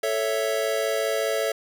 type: chord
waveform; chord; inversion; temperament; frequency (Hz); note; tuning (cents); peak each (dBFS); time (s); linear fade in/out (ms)
square; A major; none; equal; 440 / 554.4 / 659.3; A4 / C#5 / E5; 0 / 0 / 0; -28; 0.03-1.52; 5
effects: none